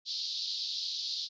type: band-pass noise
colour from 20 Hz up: pink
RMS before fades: -36 dBFS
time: 0.05-1.29 s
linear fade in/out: 50 ms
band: 3800 to 4900 Hz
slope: 48 dB/octave
effects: resampled to 16000 Hz